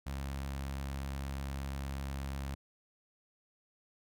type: tone with notch filter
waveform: sawtooth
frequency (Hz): 68.4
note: C#2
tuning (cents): -23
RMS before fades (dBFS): -39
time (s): 0.06-2.55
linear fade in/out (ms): 10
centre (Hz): 400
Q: 1.6
effects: none

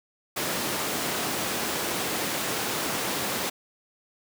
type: high-pass noise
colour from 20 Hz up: pink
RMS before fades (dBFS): -29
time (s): 0.36-3.5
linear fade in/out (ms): 10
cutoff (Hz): 210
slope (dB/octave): 12
effects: none

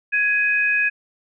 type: tone pair together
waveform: sine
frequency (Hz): 1668.2 / 2511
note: G#6 / D#7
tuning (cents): +7 / +15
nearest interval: perfect fifth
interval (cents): 708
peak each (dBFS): -19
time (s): 0.12-0.9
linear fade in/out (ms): 20
effects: none

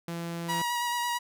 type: tone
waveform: sawtooth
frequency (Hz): 169.2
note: E3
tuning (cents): +45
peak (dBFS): -29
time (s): 0.08-0.62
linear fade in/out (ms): 2
type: tone with vibrato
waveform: sawtooth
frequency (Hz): 960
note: B5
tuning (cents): -49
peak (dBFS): -24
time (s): 0.48-1.19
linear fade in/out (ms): 20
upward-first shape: square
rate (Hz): 9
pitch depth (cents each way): 13
effects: none

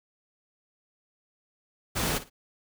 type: noise with echo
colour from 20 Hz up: pink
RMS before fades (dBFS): -28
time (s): 1.95-2.19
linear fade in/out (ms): 20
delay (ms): 55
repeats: 2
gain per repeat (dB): -14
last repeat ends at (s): 2.3
effects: none

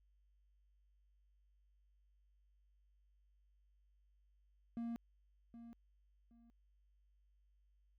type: tone with echo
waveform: triangle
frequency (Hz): 233.1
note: A#3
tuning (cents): 0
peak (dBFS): -38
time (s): 4.77-4.96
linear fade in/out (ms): 0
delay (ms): 770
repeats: 2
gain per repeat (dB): -12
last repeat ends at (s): 6.5
effects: added 50 Hz sine -70 dBFS peak until 7.98 s

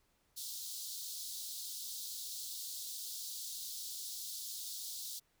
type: high-pass noise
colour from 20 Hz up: pink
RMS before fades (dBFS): -44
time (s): 0.36-5.2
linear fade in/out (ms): 20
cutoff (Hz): 3700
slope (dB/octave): 48
effects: pink hiss -75 dBFS RMS until 5.4 s

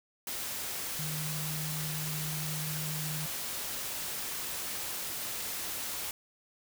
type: tone in noise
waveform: sine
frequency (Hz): 153.4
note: D#3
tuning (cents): -24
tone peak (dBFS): -36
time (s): 0.99-3.26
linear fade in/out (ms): 2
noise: white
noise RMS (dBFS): -37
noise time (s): 0.27-6.11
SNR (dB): -2
effects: none

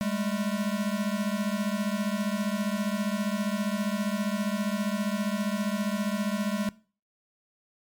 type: beating tone pair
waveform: square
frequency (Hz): 200 / 215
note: G3 / A3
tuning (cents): +35 / -40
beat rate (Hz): 15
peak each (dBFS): -30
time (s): 0.01-6.69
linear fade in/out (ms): 0
effects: noise-tail reverb RT60 0.4 s tail -21 dB re dry + MP3 96 kbps

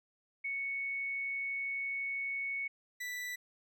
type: tone pair in turn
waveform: sine / 40% pulse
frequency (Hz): 2217 / 1975.1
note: C#7 / B6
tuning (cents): 0 / 0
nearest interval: major second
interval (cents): 200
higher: first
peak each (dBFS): -34 / -37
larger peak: first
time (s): 0.44-2.68 / 3-3.36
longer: first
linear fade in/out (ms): 10
effects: none

